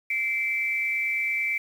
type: tone pair together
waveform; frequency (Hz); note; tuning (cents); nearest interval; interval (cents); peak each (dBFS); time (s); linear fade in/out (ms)
sine; 2091 / 2320; C7 / D7; -2 / -22; major second; 180; -29 / -25; 0.1-1.58; 5
effects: 8-bit